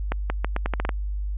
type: accelerating click train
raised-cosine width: 0.5 ms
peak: -10 dBFS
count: 9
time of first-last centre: 0.12-0.892 s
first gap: 180 ms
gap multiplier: 0.81
effects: added 50 Hz sine -25 dBFS peak until 1.37 s + resampled to 8000 Hz